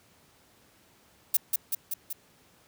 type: noise with echo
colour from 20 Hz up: violet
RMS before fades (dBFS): -22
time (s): 1.34-1.37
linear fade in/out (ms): 5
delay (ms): 190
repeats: 4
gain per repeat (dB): -3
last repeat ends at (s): 2.13
effects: pink hiss -61 dBFS RMS until 2.67 s + high-pass 80 Hz 12 dB/octave